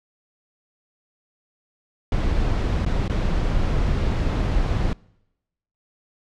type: noise with dropouts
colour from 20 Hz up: brown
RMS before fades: -21 dBFS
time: 2.12-4.93 s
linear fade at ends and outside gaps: 1 ms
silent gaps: 2.85-2.863 / 3.079-3.097 s
effects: noise-tail reverb RT60 0.9 s tail -25 dB re dry + low-pass 5000 Hz 12 dB/octave